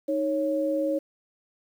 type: tone pair together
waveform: sine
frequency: 311.1 / 552.6 Hz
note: D#4 / C#5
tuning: 0 / -6 cents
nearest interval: minor seventh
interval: 994 cents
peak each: -27 / -25 dBFS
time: 0.08-0.99 s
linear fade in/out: 10 ms
effects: 9-bit